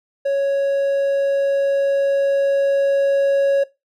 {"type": "tone with level ramp", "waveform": "triangle", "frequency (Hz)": 554.4, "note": "C#5", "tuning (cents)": 0, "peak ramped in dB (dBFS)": [-14, -11], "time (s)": [0.25, 3.64], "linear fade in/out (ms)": 10, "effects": ["noise-tail reverb RT60 0.2 s tail -18 dB re dry"]}